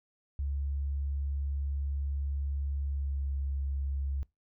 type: tone with pitch glide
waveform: sine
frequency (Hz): 70 to 68.92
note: C#2 to C#2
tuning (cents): +18 to -9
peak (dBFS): -30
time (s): 0.39-4.23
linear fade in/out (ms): 0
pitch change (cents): -27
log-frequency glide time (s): 2.84-3.32
effects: noise-tail reverb RT60 0.2 s tail -23 dB re dry